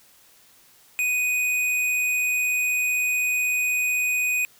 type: tone with tanh clipping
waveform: sine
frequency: 2489 Hz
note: D#7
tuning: in tune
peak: -22 dBFS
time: 0.99-4.45 s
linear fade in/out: 0 ms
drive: 17 dB
effects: white hiss -55 dBFS RMS until 4.59 s